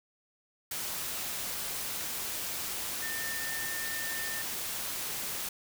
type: tone in noise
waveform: sine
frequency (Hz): 1805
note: A6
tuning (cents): +44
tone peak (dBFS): -37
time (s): 3.02-4.42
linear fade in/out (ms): 5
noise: white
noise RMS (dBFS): -36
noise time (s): 0.71-5.49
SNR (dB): -4
effects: none